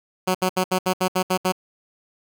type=tone bursts; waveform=10% pulse; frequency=185 Hz; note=F#3; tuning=in tune; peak=-10 dBFS; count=9; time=0.27-1.523 s; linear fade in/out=10 ms; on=77 ms; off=70 ms; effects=none